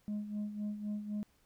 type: tone with tremolo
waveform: sine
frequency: 208.8 Hz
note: G#3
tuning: 10 cents sharp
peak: -31 dBFS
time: 0.08-1.23 s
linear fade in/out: 0 ms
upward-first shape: sine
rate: 3.9 Hz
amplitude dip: 70%
effects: tanh soft clip ceiling -33 dBFS + pink hiss -71 dBFS RMS until 1.45 s